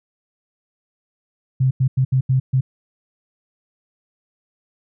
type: tone bursts at uneven times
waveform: sine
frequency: 130.81 Hz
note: C3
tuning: in tune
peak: -13 dBFS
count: 6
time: 1.6-1.71 / 1.8-1.88 / 1.97-2.05 / 2.12-2.21 / 2.29-2.4 / 2.53-2.61 s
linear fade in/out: 10 ms
effects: none